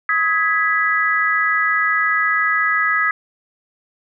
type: chord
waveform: sine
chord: G# minor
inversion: second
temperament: equal with one note detuned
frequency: 1267.7 / 1661.2 / 1975.5 Hz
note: D#6 / G#6 / B6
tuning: +32 / 0 / 0 cents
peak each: -19 dBFS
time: 0.09-3.11 s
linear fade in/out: 2 ms
effects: none